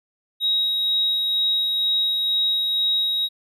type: tone with tremolo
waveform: triangle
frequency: 3802 Hz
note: A#7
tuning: 33 cents sharp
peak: -14 dBFS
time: 0.4-3.29 s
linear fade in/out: 50 ms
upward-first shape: sine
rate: 2.1 Hz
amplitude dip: 35%
effects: tanh soft clip ceiling -15 dBFS